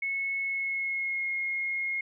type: tone with pitch glide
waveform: sine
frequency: 2194 to 2151 Hz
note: C#7 to C7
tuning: -18 to +47 cents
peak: -28 dBFS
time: 0.02-2.01 s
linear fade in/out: 5 ms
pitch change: -35 cents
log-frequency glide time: 0.4-1.29 s
effects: none